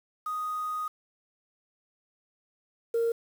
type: tone pair in turn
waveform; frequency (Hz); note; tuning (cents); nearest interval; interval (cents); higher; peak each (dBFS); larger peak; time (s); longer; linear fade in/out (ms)
sine; 1244.5 / 462.4; D#6 / A#4; 0 / -14; octave + perfect fourth; 1714; first; -29 / -22; second; 0.26-0.88 / 2.94-3.12; first; 5
effects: tanh soft clip ceiling -21 dBFS + 8-bit